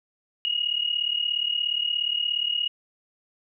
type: tone pair together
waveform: sine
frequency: 2864 / 2901 Hz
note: F7 / F#7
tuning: +43 / -35 cents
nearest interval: unison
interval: 22 cents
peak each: -26 / -26 dBFS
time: 0.45-2.68 s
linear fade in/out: 0 ms
effects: none